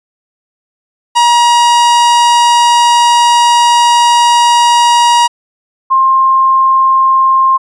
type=tone pair in turn; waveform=45% pulse / sine; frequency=953 / 1059.5 Hz; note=A#5 / C6; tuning=+38 / +21 cents; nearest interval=major second; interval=183 cents; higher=second; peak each=-5 dBFS; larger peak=neither; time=1.15-5.28 / 5.9-7.58 s; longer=first; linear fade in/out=20 ms; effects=resampled to 22050 Hz